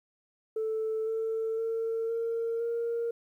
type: tone with pitch steps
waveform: sine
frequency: 440 / 446.4 / 452.9 / 459.5 / 466.2 Hz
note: A4 / A4 / A#4 / A#4 / A#4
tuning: 0 / +25 / -50 / -25 / 0 cents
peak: -27 dBFS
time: 0.56-3.11 s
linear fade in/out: 5 ms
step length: 510 ms
effects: tanh soft clip ceiling -25 dBFS + 11-bit